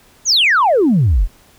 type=exponential sweep; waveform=sine; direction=down; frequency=7040 to 34.56 Hz; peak=-8 dBFS; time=0.25-1.28 s; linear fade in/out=50 ms; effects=tanh soft clip ceiling -6 dBFS + pink hiss -49 dBFS RMS until 1.58 s